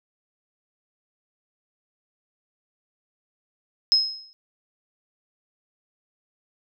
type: tone with exponential decay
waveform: sine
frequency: 5140 Hz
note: E8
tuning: 45 cents flat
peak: -12 dBFS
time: 3.92-4.33 s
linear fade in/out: 0 ms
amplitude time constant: 88 ms
effects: none